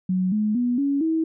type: tone with pitch steps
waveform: sine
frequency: 185 / 212.5 / 244.1 / 280.4 / 322.1 Hz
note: F#3 / G#3 / B3 / C#4 / E4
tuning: 0 / +40 / -20 / +20 / -40 cents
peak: -19 dBFS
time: 0.09-1.24 s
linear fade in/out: 5 ms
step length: 230 ms
effects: none